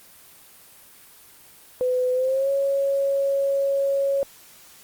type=tone with pitch glide; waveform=sine; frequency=504 to 552.8 Hz; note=B4 to C#5; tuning=+35 to -5 cents; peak=-19 dBFS; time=1.81-4.23 s; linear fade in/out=0 ms; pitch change=+160 cents; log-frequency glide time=2.13-2.5 s; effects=white hiss -49 dBFS RMS until 4.83 s + Opus 24 kbps